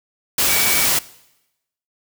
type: tone in noise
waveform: sine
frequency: 2278 Hz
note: C#7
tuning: 47 cents sharp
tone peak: -23 dBFS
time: 0.49-0.85 s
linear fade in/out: 5 ms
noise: white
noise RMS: -17 dBFS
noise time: 0.38-0.99 s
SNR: -9 dB
effects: noise-tail reverb RT60 0.9 s tail -20 dB re dry